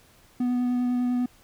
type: tone with vibrato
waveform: triangle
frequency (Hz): 246.9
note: B3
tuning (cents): 0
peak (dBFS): -20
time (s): 0.4-1.26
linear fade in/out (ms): 5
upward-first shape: sine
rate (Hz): 10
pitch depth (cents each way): 11
effects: pink hiss -57 dBFS RMS until 1.43 s